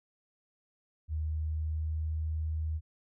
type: tone with pitch glide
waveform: sine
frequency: 77.78 to 78.64 Hz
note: D#2 to D#2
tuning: 0 to +19 cents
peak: -30 dBFS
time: 1.08-2.81 s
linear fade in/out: 50 ms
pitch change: +19 cents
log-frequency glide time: 1.27-2.16 s
effects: none